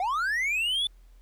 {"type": "linear sweep", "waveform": "triangle", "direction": "up", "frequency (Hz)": [697, 3525], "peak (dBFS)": -23, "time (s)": [0, 0.87], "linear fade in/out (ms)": 2, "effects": ["added 42 Hz sine -50 dBFS peak until 1.21 s", "pink hiss -68 dBFS RMS until 1.21 s"]}